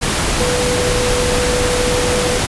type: tone in noise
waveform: sine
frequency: 493.9 Hz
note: B4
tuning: in tune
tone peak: -17 dBFS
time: 0.39-2.39 s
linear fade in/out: 20 ms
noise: pink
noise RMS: -17 dBFS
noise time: 0.01-2.47 s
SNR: -3 dB
effects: resampled to 24000 Hz